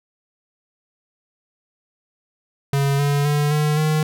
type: tone with pitch steps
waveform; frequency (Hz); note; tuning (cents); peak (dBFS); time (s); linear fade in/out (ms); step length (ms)
square; 139.5 / 143.09 / 146.77 / 150.55 / 154.43; C#3 / D3 / D3 / D3 / D#3; +11 / -45 / -1 / +43 / -13; -17; 2.73-4.03; 2; 260
effects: none